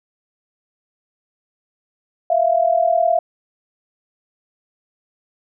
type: tone pair together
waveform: sine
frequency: 657.5 / 697 Hz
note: E5 / F5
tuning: -5 / -4 cents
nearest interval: minor second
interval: 101 cents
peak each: -16 dBFS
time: 2.3-3.19 s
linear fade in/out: 5 ms
effects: none